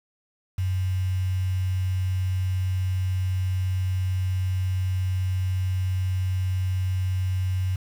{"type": "tone with quantisation", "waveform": "sine", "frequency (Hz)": 92.9, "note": "F#2", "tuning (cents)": 7, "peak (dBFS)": -22, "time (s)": [0.58, 7.76], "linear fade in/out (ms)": 5, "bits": 7, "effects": []}